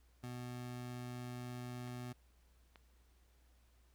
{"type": "tone", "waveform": "25% pulse", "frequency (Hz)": 123.47, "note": "B2", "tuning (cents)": 0, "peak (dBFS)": -40, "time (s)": [0.23, 2.13], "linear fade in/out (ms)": 10}
{"type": "clicks", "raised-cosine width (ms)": 0.3, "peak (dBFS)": -40, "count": 2, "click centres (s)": [1.877, 2.758]}
{"effects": ["added 60 Hz sine -66 dBFS peak until 3.94 s", "pink hiss -75 dBFS RMS until 3.94 s"]}